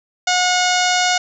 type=harmonic tone; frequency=725 Hz; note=F#5; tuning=35 cents flat; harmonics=1 / 2 / 3 / 4 / 5 / 6 / 7 / 8 / 9 / 10; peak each=-18 / -21 / -23 / -24 / -25 / -26 / -26 / -27 / -28 / -28 dBFS; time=0.27-1.18 s; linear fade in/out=5 ms; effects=none